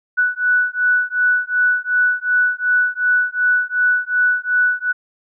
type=beating tone pair; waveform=sine; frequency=1480 / 1482.7 Hz; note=F#6 / F#6; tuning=0 / +3 cents; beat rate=2.7 Hz; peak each=-17 dBFS; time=0.17-4.93 s; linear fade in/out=20 ms; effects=none